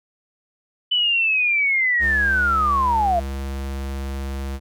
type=linear sweep; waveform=sine; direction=down; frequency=3003 to 659.3 Hz; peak=-16 dBFS; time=0.91-3.2 s; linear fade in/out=10 ms
type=tone; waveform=square; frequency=68 Hz; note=C#2; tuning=33 cents flat; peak=-26 dBFS; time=1.99-4.6 s; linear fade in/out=50 ms
effects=none